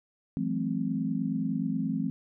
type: chord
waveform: sine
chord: F# half-diminished seventh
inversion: third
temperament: equal with one note detuned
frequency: 164.81 / 185 / 214.4 / 261.6 Hz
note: E3 / F#3 / A3 / C4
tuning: 0 / 0 / -45 / 0 cents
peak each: -33 / -35 / -32 / -31 dBFS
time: 0.37-2.1 s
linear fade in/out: 0 ms
effects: none